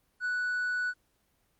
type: tone with hard clipping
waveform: sine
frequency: 1480 Hz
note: F#6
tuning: in tune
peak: -29 dBFS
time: 0.2-0.94 s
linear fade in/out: 50 ms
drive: 2 dB
effects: pink hiss -72 dBFS RMS until 1.59 s + Opus 24 kbps